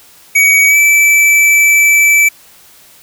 square tone with pitch glide, 2257 to 2316 Hz, C#7 to D7, +31 to -25 cents, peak -6 dBFS, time 0.35-2.29 s, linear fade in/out 10 ms, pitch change +44 cents, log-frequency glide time 0.68-0.77 s, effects white hiss -42 dBFS RMS until 3.02 s

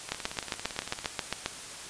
two click trains, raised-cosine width 0.2 ms, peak -11 / -19 dBFS, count 11 / 18, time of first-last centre 0.12-1.46 / 0.09-1.045 s, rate 7.46 / 17.8 Hz, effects white hiss -42 dBFS RMS until 1.89 s + resampled to 22050 Hz

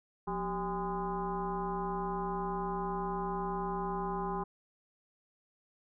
sine tone with frequency modulation, 601 Hz, D5, 40 cents sharp, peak -32 dBFS, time 0.27-4.44 s, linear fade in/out 10 ms, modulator 212 Hz, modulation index 2.5, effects none

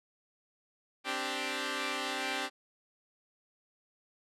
5% pulse chord, C suspended second, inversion none, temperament equal, 261.6 / 293.7 / 392 Hz, C4 / D4 / G4, 0 / 0 / 0 cents, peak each -26 dBFS, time 1.04-2.5 s, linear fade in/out 50 ms, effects low-pass 8000 Hz 12 dB/octave

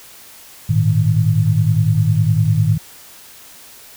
sine chord, Ab suspended second, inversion none, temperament equal with one note detuned, 103.83 / 113.75 / 155.56 Hz, Ab2 / Bb2 / Eb3, 0 / -42 / 0 cents, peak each -16 dBFS, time 0.69-2.78 s, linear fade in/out 10 ms, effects white hiss -41 dBFS RMS until 3.96 s

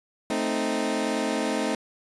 20% pulse chord, A diminished, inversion none, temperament equal, 220 / 261.6 / 311.1 Hz, A3 / C4 / Eb4, 0 / 0 / 0 cents, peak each -24 dBFS, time 0.3-1.75 s, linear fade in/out 2 ms, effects resampled to 24000 Hz

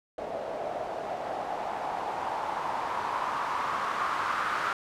blue noise with low-pass filter sweep, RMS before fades -32 dBFS, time 0.18-4.73 s, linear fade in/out 2 ms, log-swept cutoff 600 to 1300 Hz, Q 3.7, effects none

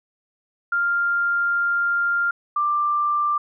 sine tone pair in turn, 1396.9 / 1182.5 Hz, F6 / D6, 0 / +12 cents, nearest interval minor third, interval 288 cents, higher first, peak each -18 dBFS, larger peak neither, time 0.72-2.31 / 2.56-3.38 s, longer first, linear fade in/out 5 ms, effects none

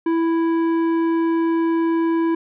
triangle tone with tanh clipping, 330.3 Hz, E4, 4 cents sharp, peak -18 dBFS, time 0.06-2.35 s, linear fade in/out 5 ms, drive 15 dB, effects none

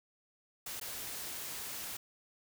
white noise with dropouts, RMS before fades -42 dBFS, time 0.66-1.97 s, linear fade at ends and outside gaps 5 ms, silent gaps 0.799-0.812 s, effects none

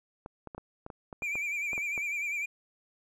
clicks, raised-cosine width 1 ms, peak -27 dBFS, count 12, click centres 0.261 / 0.473 / 0.548 / 0.58 / 0.864 / 0.902 / 1.128 / 1.222 / 1.355 / 1.732 / 1.779 / 1.978 s
triangle tone with vibrato, 2349 Hz, D7, in tune, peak -29 dBFS, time 1.22-2.46 s, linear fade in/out 10 ms, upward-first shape sine, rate 10 Hz, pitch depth 63 cents each way
effects none

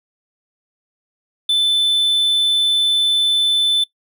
triangle tone, 3520 Hz, A7, in tune, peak -11 dBFS, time 1.49-3.84 s, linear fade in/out 5 ms, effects noise-tail reverb RT60 0.1 s tail -21 dB re dry

